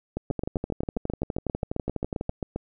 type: two click trains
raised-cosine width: 2 ms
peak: -15 / -15 dBFS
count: 19 / 25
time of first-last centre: 0.17-2.56 / 0.31-2.293 s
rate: 7.53 / 12.1 Hz
effects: none